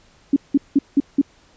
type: tone bursts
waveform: sine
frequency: 280 Hz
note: C#4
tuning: 18 cents sharp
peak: -10 dBFS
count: 5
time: 0.33-1.215 s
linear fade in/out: 5 ms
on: 33 ms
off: 180 ms
effects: pink hiss -54 dBFS RMS until 1.56 s + resampled to 16000 Hz

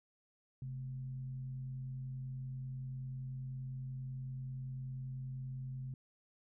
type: tone with frequency modulation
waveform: sine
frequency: 130.81 Hz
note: C3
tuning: in tune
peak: -40 dBFS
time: 0.62-5.94 s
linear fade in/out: 2 ms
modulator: 89.7 Hz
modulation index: 0.26
effects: none

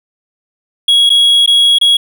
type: tone with dropouts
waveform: triangle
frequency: 3322 Hz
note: G#7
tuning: in tune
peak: -4 dBFS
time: 0.88-1.97 s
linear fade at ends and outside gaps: 5 ms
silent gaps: 1.094-1.101 / 1.462-1.475 / 1.786-1.812 s
effects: none

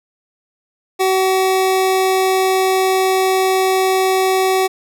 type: tone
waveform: 25% pulse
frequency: 378 Hz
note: F#4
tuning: 37 cents sharp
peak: -9 dBFS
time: 0.99-4.68 s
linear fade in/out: 20 ms
effects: none

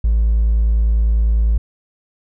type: tone with hard clipping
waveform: triangle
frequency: 55 Hz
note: A1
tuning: in tune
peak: -11 dBFS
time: 0.04-1.58 s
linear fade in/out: 5 ms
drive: 2 dB
effects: none

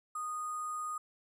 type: tone with sample-and-hold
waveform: sine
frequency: 1232 Hz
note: D#6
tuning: 17 cents flat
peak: -35 dBFS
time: 0.15-0.98 s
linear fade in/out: 5 ms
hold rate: 8820 Hz
effects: resampled to 22050 Hz

